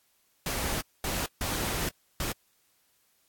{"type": "noise bursts at uneven times", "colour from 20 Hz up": "pink", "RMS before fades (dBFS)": -31, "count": 4, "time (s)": [[0.46, 0.81], [1.04, 1.26], [1.41, 1.89], [2.2, 2.32]], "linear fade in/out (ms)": 2, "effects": ["white hiss -69 dBFS RMS until 3.28 s", "AAC 64 kbps"]}